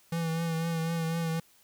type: tone with vibrato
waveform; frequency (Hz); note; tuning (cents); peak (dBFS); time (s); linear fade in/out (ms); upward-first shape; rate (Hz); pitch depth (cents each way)
square; 164.81; E3; 0; -29; 0.12-1.4; 5; triangle; 4; 38
effects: white hiss -62 dBFS RMS until 1.63 s